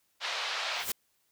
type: band-pass noise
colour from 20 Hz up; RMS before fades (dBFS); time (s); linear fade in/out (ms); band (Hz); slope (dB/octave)
white; -34; 0.2-0.86; 50; 590 to 4400; 24
type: noise with exponential growth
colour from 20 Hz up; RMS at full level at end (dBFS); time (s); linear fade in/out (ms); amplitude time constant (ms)
white; -28; 0.71-0.92; 5; 45
effects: white hiss -73 dBFS RMS until 1.31 s